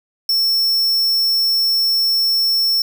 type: tone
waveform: square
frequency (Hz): 5400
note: E8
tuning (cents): +41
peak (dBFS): -14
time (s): 0.29-2.82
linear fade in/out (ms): 2
effects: none